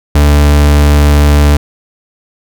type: tone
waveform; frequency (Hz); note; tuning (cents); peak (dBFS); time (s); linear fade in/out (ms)
40% pulse; 73; D2; -10; -3; 0.15-1.57; 5
effects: none